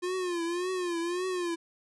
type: tone with vibrato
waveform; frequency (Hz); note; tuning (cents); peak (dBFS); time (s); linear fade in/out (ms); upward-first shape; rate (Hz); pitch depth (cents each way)
square; 353.5; F4; +21; -30; 0.02-1.56; 20; triangle; 1.8; 110
effects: resampled to 24000 Hz